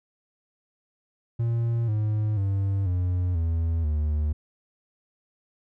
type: tone with pitch steps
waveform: triangle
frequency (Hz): 116.54 / 106.87 / 98 / 89.86 / 82.41 / 75.57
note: A#2 / A2 / G2 / F2 / E2 / D#2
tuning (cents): 0 / -50 / 0 / +50 / 0 / -50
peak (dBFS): -20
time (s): 1.39-4.33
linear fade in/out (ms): 10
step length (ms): 490
effects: none